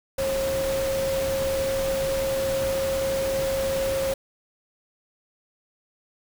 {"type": "tone in noise", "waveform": "sine", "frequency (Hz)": 539, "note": "C#5", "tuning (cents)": -49, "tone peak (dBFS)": -23, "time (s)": [0.18, 4.14], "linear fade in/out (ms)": 5, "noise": "pink", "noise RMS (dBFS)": -32, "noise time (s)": [0.18, 4.14], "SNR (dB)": 6, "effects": []}